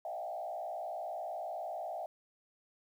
sine tone with frequency modulation, 698.5 Hz, F5, in tune, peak -37 dBFS, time 0.05-2.06 s, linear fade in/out 2 ms, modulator 60.1 Hz, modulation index 1.5, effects 11-bit

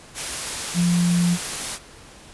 sine tone in noise, 174.7 Hz, F3, 1 cent sharp, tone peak -16 dBFS, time 0.74-1.38 s, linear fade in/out 50 ms, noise white, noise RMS -28 dBFS, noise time 0.14-1.79 s, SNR +9 dB, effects pink hiss -45 dBFS RMS until 2.33 s + resampled to 24000 Hz

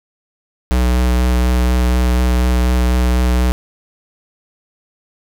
square tone with vibrato, 61.74 Hz, B1, in tune, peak -12 dBFS, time 0.71-3.52 s, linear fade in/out 0 ms, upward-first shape sine, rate 4.1 Hz, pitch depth 14 cents each way, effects none

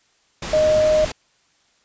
sine tone in noise, 618 Hz, D#5, 12 cents flat, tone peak -13 dBFS, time 0.53-1.05 s, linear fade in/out 5 ms, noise pink, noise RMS -28 dBFS, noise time 0.42-1.12 s, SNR +12 dB, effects white hiss -61 dBFS RMS until 1.84 s + resampled to 16000 Hz

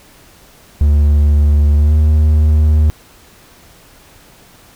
triangle tone with pitch glide, 73.42 to 76.49 Hz, D2 to D#2, 0 to -29 cents, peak -5 dBFS, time 0.81-2.9 s, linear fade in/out 0 ms, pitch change +71 cents, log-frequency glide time 1.77-1.95 s, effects pink hiss -44 dBFS RMS until 4.75 s

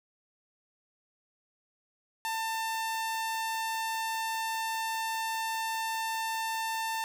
sawtooth tone, 895 Hz, A5, 29 cents sharp, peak -27 dBFS, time 2.25-7.04 s, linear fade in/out 0 ms, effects none

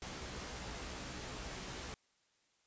pink noise with comb filter, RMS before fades -45 dBFS, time 0.02-1.94 s, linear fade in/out 0 ms, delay 16 ms, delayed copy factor +0.55, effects white hiss -75 dBFS RMS until 2.66 s + resampled to 16000 Hz

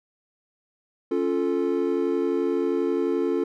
triangle chord, Db augmented, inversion none, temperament equal, 277.2 / 349.2 / 440 Hz, Db4 / F4 / A4, 0 / 0 / 0 cents, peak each -25 / -23 / -24 dBFS, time 1.11-3.44 s, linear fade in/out 5 ms, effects none

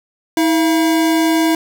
square tone pair together, 321.8 / 680 Hz, E4 / F5, -42 / -46 cents, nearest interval octave + minor second, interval 1296 cents, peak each -13 / -22 dBFS, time 0.37-1.55 s, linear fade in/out 2 ms, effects none

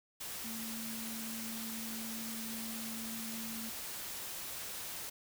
sine tone in noise, 225 Hz, A3, 39 cents sharp, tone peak -43 dBFS, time 0.44-3.7 s, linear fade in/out 10 ms, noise white, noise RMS -43 dBFS, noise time 0.2-5.1 s, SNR -3 dB, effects none

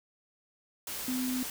sine tone in noise, 254.7 Hz, C4, 46 cents flat, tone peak -30 dBFS, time 1.08-1.43 s, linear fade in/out 2 ms, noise white, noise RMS -38 dBFS, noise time 0.87-1.5 s, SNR +5 dB, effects none

